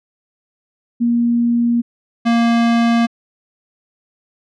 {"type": "tone pair in turn", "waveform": ["sine", "square"], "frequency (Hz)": [236.6, 233.1], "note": ["A#3", "A#3"], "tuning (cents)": [26, 0], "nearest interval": "unison", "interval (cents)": 26, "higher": "first", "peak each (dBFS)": -12, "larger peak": "neither", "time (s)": [[1, 1.82], [2.25, 3.07]], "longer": "neither", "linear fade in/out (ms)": 20, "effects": ["low-pass 4000 Hz 12 dB/octave"]}